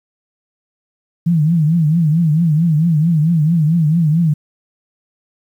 sine tone with vibrato, 160.5 Hz, E3, 46 cents flat, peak -10 dBFS, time 1.26-4.34 s, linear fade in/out 10 ms, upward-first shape triangle, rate 4.5 Hz, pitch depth 160 cents each way, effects 8-bit

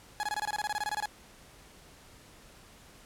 30% pulse tone bursts, 839 Hz, G#5, 17 cents sharp, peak -27 dBFS, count 16, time 0.2-1.057 s, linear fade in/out 0 ms, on 32 ms, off 23 ms, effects pink hiss -55 dBFS RMS until 3.05 s + low-pass 12000 Hz 12 dB/octave

